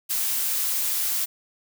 blue noise, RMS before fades -25 dBFS, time 0.09-1.26 s, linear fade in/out 20 ms, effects none

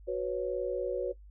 sine chord, F# suspended fourth, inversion none, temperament equal, 370 / 493.9 / 554.4 Hz, F#4 / B4 / C#5, 0 / 0 / 0 cents, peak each -34 dBFS, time 0.07-1.13 s, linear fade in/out 20 ms, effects noise-tail reverb RT60 0.1 s tail -18 dB re dry + added 50 Hz sine -49 dBFS peak until 1.3 s

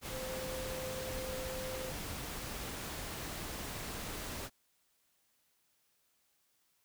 sine tone in noise, 518 Hz, C5, 17 cents flat, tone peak -41 dBFS, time 0.09-1.93 s, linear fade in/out 50 ms, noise pink, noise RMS -42 dBFS, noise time 0.01-4.5 s, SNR -2 dB, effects white hiss -75 dBFS RMS until 6.84 s

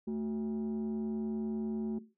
sine tone pair together, 220 / 370 Hz, A3 / F#4, 0 / 0 cents, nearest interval major sixth, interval 900 cents, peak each -32 / -36 dBFS, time 0.07-1.99 s, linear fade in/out 10 ms, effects noise-tail reverb RT60 0.3 s tail -17 dB re dry + tanh soft clip ceiling -30 dBFS

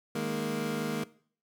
25% pulse chord, D# suspended fourth, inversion none, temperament equal, 155.56 / 207.7 / 233.1 Hz, D#3 / G#3 / A#3, 0 / 0 / 0 cents, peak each -33 / -32 / -30 dBFS, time 0.15-1.04 s, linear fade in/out 5 ms, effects noise-tail reverb RT60 0.5 s tail -19 dB re dry

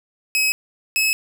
sawtooth tone pair in turn, 2550 / 2581 Hz, D#7 / E7, +42 / -37 cents, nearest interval unison, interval 21 cents, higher second, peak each -13 dBFS, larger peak neither, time 0.35-0.52 / 0.96-1.13 s, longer neither, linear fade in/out 0 ms, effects none

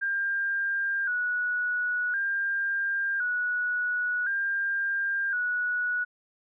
sine tone with vibrato, 1531 Hz, G6, 41 cents flat, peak -25 dBFS, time 0.01-6.05 s, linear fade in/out 20 ms, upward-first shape square, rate 0.47 Hz, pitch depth 74 cents each way, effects none

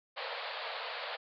pink band-pass noise, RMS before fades -40 dBFS, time 0.16-1.17 s, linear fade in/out 20 ms, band 470 to 4600 Hz, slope 96 dB/octave, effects none

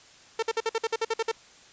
sawtooth tone bursts, 451 Hz, A4, 43 cents sharp, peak -20 dBFS, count 11, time 0.39-1.316 s, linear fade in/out 5 ms, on 36 ms, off 53 ms, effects white hiss -53 dBFS RMS until 1.72 s + resampled to 16000 Hz

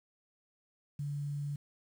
sine tone with quantisation, 144.2 Hz, D3, 31 cents flat, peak -34 dBFS, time 0.99-1.56 s, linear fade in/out 5 ms, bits 10, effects none

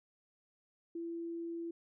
sine tone, 336.1 Hz, E4, 34 cents sharp, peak -38 dBFS, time 0.95-1.71 s, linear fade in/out 5 ms, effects none

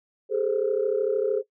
sine tone cluster, 404 / 437.2 / 522 Hz, G#4 / A4 / C5, -48 / -11 / -4 cents, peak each -26 / -24 / -27 dBFS, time 0.29-1.43 s, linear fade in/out 50 ms, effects noise-tail reverb RT60 0.1 s tail -17 dB re dry + tanh soft clip ceiling -13 dBFS

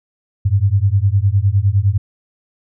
sine beating tone pair, 94.6 / 104.4 Hz, F#2 / G#2, +39 / +10 cents, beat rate 9.8 Hz, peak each -14 / -14 dBFS, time 0.45-1.98 s, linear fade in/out 10 ms, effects none

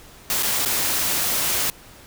white noise with dropouts, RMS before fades -22 dBFS, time 0.3-1.7 s, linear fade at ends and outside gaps 1 ms, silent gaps 0.426-0.431 / 0.651-0.658 s, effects pink hiss -46 dBFS RMS until 2.06 s

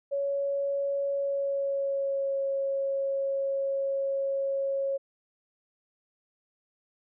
sine tone with pitch glide, 559 to 547.8 Hz, C#5 to C#5, +14 to -21 cents, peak -26 dBFS, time 0.11-4.98 s, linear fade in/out 20 ms, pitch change -35 cents, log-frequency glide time 1.12-2.4 s, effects none

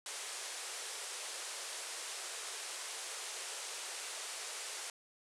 white band-pass noise, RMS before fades -44 dBFS, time 0.06-4.9 s, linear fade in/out 2 ms, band 380 to 9900 Hz, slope 48 dB/octave, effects none

